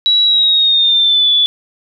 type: tone with pitch glide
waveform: sine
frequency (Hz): 3900 to 3454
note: B7 to A7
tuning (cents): -23 to -33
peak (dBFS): -8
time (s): 0.06-1.46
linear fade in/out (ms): 0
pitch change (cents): -210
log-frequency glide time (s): 0.24-1.31
effects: none